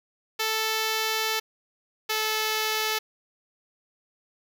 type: tone pair in turn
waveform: 5% pulse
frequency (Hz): 440 / 434.9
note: A4 / A4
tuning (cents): 0 / -20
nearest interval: unison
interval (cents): 20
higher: first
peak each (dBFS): -13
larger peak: neither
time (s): 0.39-1.4 / 2.09-2.99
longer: first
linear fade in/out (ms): 10
effects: none